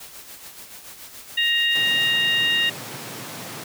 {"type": "noise with tremolo", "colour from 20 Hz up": "white", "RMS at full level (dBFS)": -39, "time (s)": [0, 2.11], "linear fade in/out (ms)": 5, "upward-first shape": "sine", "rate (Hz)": 7, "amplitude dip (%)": 50}
{"type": "harmonic tone", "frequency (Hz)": 936, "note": "A#5", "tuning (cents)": 7, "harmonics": [2, 3, 4], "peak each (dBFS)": [-22, -20, -26], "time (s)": [1.37, 2.7], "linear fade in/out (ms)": 10}
{"type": "high-pass noise", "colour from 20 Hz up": "pink", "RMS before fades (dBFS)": -35, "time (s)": [1.75, 3.64], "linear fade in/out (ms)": 5, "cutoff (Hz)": 110, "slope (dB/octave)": 96}
{"effects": []}